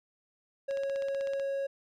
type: tone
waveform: triangle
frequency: 550 Hz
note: C#5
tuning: 14 cents flat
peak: -28 dBFS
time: 0.68-1.67 s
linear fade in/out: 10 ms
type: click train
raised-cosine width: 0.2 ms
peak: -28 dBFS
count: 12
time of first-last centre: 0.71-1.397 s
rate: 16 Hz
effects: none